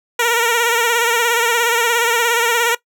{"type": "tone with vibrato", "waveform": "10% pulse", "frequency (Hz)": 468, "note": "A#4", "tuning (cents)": 7, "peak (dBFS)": -5, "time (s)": [0.19, 2.75], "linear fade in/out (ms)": 5, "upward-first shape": "sine", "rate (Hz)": 17, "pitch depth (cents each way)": 55, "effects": ["noise-tail reverb RT60 0.1 s tail -19 dB re dry"]}